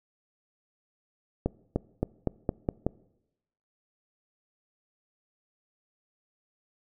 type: accelerating click train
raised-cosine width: 2 ms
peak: -12 dBFS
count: 7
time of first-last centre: 1.46-2.866 s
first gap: 300 ms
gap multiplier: 0.9
effects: noise-tail reverb RT60 0.9 s tail -23 dB re dry